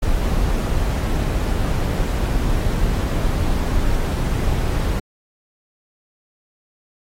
brown noise, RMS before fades -19 dBFS, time 0.02-5 s, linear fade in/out 10 ms, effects AAC 48 kbps

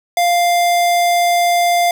square tone, 698 Hz, F5, 1 cent flat, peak -12 dBFS, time 0.17-1.91 s, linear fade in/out 2 ms, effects none

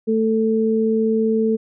sine tone pair together, 221.4 / 442.4 Hz, A3 / A4, +11 / +9 cents, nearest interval octave, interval 1198 cents, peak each -18 dBFS, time 0.07-1.57 s, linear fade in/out 20 ms, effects none

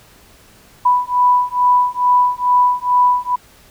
sine beating tone pair, 987.8 / 990.1 Hz, B5 / B5, 0 / +4 cents, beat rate 2.3 Hz, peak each -14 dBFS, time 0.85-3.36 s, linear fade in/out 10 ms, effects pink hiss -47 dBFS RMS until 3.7 s

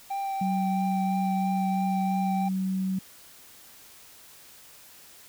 triangle tone with vibrato, 784 Hz, G5, in tune, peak -26 dBFS, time 0.1-2.49 s, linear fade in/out 10 ms, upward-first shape triangle, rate 3 Hz, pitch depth 15 cents each way
sine tone, 189.1 Hz, F#3, 38 cents sharp, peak -25 dBFS, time 0.41-2.99 s, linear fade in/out 5 ms
effects white hiss -51 dBFS RMS until 5.28 s

